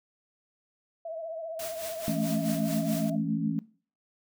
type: tone with vibrato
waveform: sine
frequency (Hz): 652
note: E5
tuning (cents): -19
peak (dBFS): -34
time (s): 1.05-3.16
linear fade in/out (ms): 5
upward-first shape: sine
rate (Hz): 15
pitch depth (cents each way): 57
type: noise with tremolo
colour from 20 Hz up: white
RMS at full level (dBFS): -38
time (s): 1.59-3.1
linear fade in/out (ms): 5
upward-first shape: sine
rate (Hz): 4.6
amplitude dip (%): 65
type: chord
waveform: sine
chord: A major seventh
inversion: second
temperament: equal with one note detuned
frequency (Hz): 164.81 / 212.8 / 220 / 277.2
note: E3 / G#3 / A3 / C#4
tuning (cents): 0 / +42 / 0 / 0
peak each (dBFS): -32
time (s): 2.08-3.59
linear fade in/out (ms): 0
effects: noise-tail reverb RT60 0.4 s tail -19 dB re dry